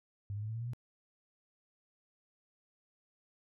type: tone with pitch steps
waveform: sine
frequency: 100.9 / 104.22 / 107.64 / 111.18 / 114.84 / 118.61 / 122.51 Hz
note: G#2 / G#2 / A2 / A2 / A#2 / A#2 / B2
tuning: -49 / +7 / -38 / +18 / -25 / +30 / -14 cents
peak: -36 dBFS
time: 0.3-0.734 s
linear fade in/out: 0 ms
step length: 62 ms
effects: none